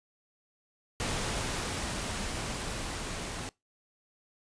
pink noise with level ramp, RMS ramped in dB -32 to -38 dBFS, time 1-3.49 s, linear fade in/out 0 ms, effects noise-tail reverb RT60 0.2 s tail -23 dB re dry + resampled to 22050 Hz

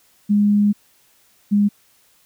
sine tone pair in turn, 205.9 / 204.7 Hz, G#3 / G#3, -15 / -25 cents, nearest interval unison, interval 10 cents, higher first, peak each -12 dBFS, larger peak neither, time 0.29-0.73 / 1.51-1.69 s, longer first, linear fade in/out 20 ms, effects white hiss -57 dBFS RMS until 2.25 s

